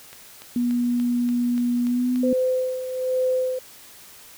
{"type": "click train", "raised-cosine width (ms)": 0.2, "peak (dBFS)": -23, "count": 8, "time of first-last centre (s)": [0.13, 2.159], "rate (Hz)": 3.45}
{"type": "tone with pitch glide", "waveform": "sine", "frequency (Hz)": [242.3, 250.6], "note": ["B3", "B3"], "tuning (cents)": [-33, 25], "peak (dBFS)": -19, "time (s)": [0.56, 2.33], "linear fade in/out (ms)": 2, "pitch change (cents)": 58, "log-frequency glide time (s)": [1.85, 2.12]}
{"type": "tone with tremolo", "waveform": "sine", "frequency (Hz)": 512, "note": "C5", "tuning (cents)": -38, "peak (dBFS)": -18, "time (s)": [2.23, 3.59], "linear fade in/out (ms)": 5, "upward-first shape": "sine", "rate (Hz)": 1.2, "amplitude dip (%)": 65}
{"effects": ["white hiss -46 dBFS RMS until 4.37 s"]}